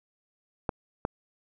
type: clicks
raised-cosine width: 1 ms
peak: -13 dBFS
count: 2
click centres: 0.692 / 1.051 s
effects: none